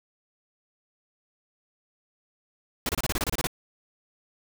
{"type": "noise bursts", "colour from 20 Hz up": "pink", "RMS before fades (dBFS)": -27, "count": 11, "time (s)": [2.86, 3.471], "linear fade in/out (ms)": 2, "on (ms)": 31, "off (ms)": 27, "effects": []}